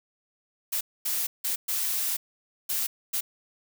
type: noise bursts at uneven times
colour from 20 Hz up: blue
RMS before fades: -28 dBFS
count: 6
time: 0.72-0.81 / 1.05-1.27 / 1.44-1.56 / 1.68-2.17 / 2.69-2.87 / 3.13-3.21 s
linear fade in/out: 10 ms
effects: none